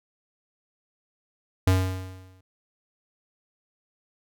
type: tone with exponential decay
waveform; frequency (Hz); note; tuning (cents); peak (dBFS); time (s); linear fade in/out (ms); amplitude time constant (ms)
square; 93.3; F#2; +15; -16; 1.67-2.41; 5; 160
effects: none